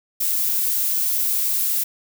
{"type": "noise", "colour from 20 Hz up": "violet", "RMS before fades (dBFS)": -21, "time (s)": [0.2, 1.84], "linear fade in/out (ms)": 10, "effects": []}